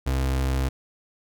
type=tone; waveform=35% pulse; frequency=66 Hz; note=C2; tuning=16 cents sharp; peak=-20 dBFS; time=0.06-0.69 s; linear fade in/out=10 ms; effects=none